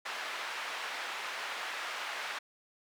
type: band-pass noise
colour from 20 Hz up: white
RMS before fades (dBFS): -39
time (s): 0.05-2.39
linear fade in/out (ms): 10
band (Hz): 760 to 2300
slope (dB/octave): 12
effects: none